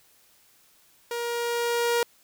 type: tone with level ramp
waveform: sawtooth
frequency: 473.2 Hz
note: A#4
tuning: 26 cents sharp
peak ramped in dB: -25 to -17 dBFS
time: 1.11-2.03 s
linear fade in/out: 2 ms
effects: white hiss -60 dBFS RMS until 2.23 s